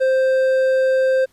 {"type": "tone with hard clipping", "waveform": "triangle", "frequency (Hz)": 524, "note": "C5", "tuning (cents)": 2, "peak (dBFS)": -15, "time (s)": [0, 1.26], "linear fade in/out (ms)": 20, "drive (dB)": 9, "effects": ["pink hiss -59 dBFS RMS until 1.32 s", "resampled to 32000 Hz"]}